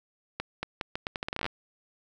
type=accelerating click train; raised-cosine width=0.3 ms; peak=-15 dBFS; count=16; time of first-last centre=0.4-1.463 s; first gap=230 ms; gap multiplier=0.79; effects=none